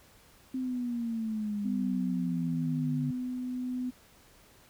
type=exponential sweep; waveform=sine; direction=down; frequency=261.6 to 144.5 Hz; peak=-30 dBFS; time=0.54-3.11 s; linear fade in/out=5 ms
type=tone with tremolo; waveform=sine; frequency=251.3 Hz; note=B3; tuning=30 cents sharp; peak=-30 dBFS; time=1.64-3.91 s; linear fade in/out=20 ms; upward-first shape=triangle; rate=0.99 Hz; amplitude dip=25%
effects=pink hiss -59 dBFS RMS until 4.69 s